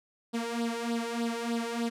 sawtooth tone with flanger, 233.1 Hz, A#3, in tune, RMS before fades -32 dBFS, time 0.33-1.9 s, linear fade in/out 20 ms, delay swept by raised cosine 0.22 to 2.12 ms, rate 3.3 Hz, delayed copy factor +0.7, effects low-pass 10000 Hz 12 dB/octave

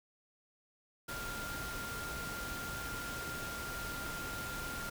sine tone in noise, 1396.9 Hz, F6, in tune, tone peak -42 dBFS, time 1.08-4.9 s, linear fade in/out 10 ms, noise pink, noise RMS -43 dBFS, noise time 1.08-4.9 s, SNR -2 dB, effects none

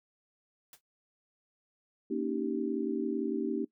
white noise with exponential decay, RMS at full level -47 dBFS, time 0.73-0.81 s, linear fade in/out 1 ms, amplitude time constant 17 ms
sine chord, Eb dominant seventh, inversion second, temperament just, 233.3 / 280 / 311.1 / 388.9 Hz, Bb3 / Db4 / Eb4 / G4, +2 / +18 / 0 / -14 cents, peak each -35 dBFS, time 2.1-3.65 s, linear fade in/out 10 ms
effects noise-tail reverb RT60 0.1 s tail -20 dB re dry

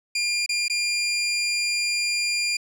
20% pulse tone with dropouts, 2400 Hz, D7, 37 cents sharp, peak -17 dBFS, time 0.15-2.57 s, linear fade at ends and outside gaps 5 ms, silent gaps 0.462-0.491 / 0.682-0.698 s, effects low-pass 12000 Hz 12 dB/octave

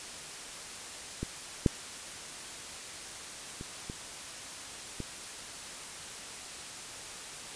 clicks, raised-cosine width 3 ms, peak -20 / -9 / -28 / -25 / -23 dBFS, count 5, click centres 1.23 / 1.662 / 3.611 / 3.899 / 5.003 s, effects white hiss -43 dBFS RMS until 7.55 s + resampled to 22050 Hz

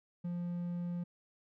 triangle tone, 174.61 Hz, F3, in tune, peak -33 dBFS, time 0.24-1.04 s, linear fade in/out 10 ms, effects none

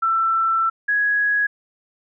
sine tone pair in turn, 1336 / 1667.3 Hz, E6 / G#6, +23 / +6 cents, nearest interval major third, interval 383 cents, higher second, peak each -16 dBFS, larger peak neither, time 0.02-0.7 / 0.88-1.47 s, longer first, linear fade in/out 10 ms, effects none

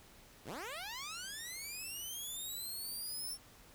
10% pulse linear sweep, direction up, 45.09 to 5450 Hz, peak -34 dBFS, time 0.44-3.38 s, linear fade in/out 50 ms, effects pink hiss -60 dBFS RMS until 3.74 s

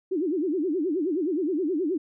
sine tone with vibrato, 333.9 Hz, E4, 22 cents sharp, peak -23 dBFS, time 0.11-1.98 s, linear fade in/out 10 ms, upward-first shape sine, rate 9.5 Hz, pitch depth 260 cents each way, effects none

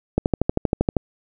click train, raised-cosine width 2 ms, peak -4 dBFS, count 11, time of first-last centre 0.18-0.967 s, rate 12.7 Hz, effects none

